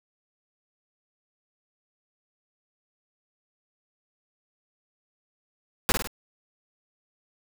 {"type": "noise with echo", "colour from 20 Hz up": "pink", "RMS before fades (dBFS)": -21, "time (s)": [5.89, 5.92], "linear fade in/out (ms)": 0, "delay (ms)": 51, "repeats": 3, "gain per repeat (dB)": -5, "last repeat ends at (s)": 6.073, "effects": []}